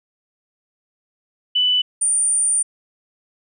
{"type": "tone pair in turn", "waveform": "sine", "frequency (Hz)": [2986, 9070], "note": ["F#7", "C#9"], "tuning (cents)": [15, 39], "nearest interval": "octave + perfect fifth", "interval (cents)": 1924, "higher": "second", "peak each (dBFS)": [-14, -15], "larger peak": "first", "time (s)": [[1.55, 1.82], [2.01, 2.63]], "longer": "second", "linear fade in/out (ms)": 10, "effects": []}